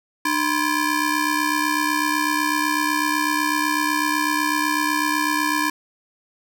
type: ring-modulated tone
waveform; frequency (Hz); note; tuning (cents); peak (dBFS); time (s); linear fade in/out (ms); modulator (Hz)
20% pulse; 672; E5; +33; -11; 0.25-5.7; 5; 370
effects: none